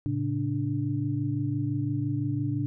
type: tone cluster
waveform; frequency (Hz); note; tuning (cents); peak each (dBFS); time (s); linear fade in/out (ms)
sine; 111.3 / 137.2 / 292.8; A2 / C#3 / D4; +20 / -17 / -5; -30; 0.06-2.66; 0
effects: none